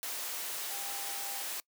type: tone in noise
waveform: sine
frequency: 795 Hz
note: G5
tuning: 24 cents sharp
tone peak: -46 dBFS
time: 0.71-1.42 s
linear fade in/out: 0 ms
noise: white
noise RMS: -38 dBFS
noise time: 0.03-1.6 s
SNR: -11 dB
effects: noise-tail reverb RT60 0.1 s tail -24 dB re dry + high-pass 400 Hz 12 dB/octave